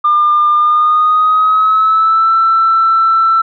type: tone with pitch glide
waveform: sine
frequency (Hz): 1202 to 1333.7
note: D6 to E6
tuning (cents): +40 to +20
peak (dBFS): -6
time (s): 0.04-3.42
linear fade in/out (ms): 10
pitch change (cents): +180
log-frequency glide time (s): 0.55-2.33
effects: tanh soft clip ceiling -3 dBFS